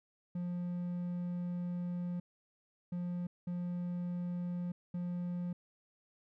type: tone bursts at uneven times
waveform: triangle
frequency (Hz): 176.4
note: F3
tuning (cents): +18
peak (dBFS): -33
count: 4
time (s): 0.35-2.2 / 2.92-3.27 / 3.47-4.72 / 4.94-5.53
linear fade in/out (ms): 5
effects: none